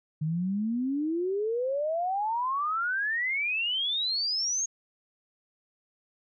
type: exponential sweep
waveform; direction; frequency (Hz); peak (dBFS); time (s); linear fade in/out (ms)
sine; up; 150.3 to 6645; -26; 0.21-4.66; 10
effects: none